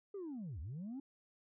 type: linear two-way sweep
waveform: sine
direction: down then up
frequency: 415.3 to 66.9 to 282.8 Hz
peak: -40 dBFS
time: 0.14-1 s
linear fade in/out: 5 ms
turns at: 0.6 s
effects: tanh soft clip ceiling -40 dBFS